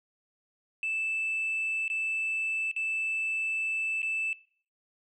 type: tone with dropouts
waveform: sine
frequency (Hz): 2637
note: E7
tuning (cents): 0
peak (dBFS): -27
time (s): 0.83-4.33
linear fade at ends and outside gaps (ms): 1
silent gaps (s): 1.88-1.9 / 2.714-2.763 / 4.019-4.029
effects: noise-tail reverb RT60 0.5 s tail -21 dB re dry + tanh soft clip ceiling -25 dBFS